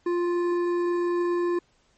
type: tone with hard clipping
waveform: sine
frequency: 349.2 Hz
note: F4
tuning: in tune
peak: -24 dBFS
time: 0.06-1.59 s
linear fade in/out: 5 ms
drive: 9 dB
effects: pink hiss -65 dBFS RMS until 1.97 s + MP3 32 kbps